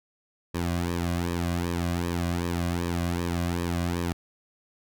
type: tone with flanger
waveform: sawtooth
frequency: 86.5 Hz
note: F2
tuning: 16 cents flat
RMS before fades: -28 dBFS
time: 0.54-4.13 s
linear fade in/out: 10 ms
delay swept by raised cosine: 1.4 to 2.29 ms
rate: 2.6 Hz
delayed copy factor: -0.8
effects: none